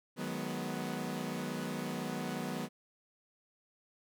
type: chord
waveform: sawtooth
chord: G# minor seventh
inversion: second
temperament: equal with one note detuned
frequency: 155.56 / 185 / 210.8 / 246.9 Hz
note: D#3 / F#3 / G#3 / B3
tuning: 0 / 0 / +26 / 0 cents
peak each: -39 / -37 / -39 / -36 dBFS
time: 0.16-2.69 s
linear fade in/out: 50 ms
effects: none